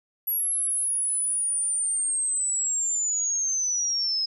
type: linear sweep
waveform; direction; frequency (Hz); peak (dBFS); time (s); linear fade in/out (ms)
sine; down; 11460 to 5080; -23; 0.27-4.26; 10
effects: none